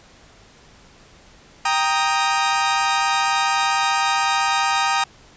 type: chord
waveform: sawtooth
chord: Eb major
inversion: first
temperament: equal with one note detuned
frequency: 788.5 / 932.3 / 1244.5 Hz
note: G5 / Bb5 / Eb6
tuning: +10 / 0 / 0 cents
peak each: -18 dBFS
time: 1.65-5.04 s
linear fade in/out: 5 ms
effects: pink hiss -49 dBFS RMS until 5.36 s + resampled to 16000 Hz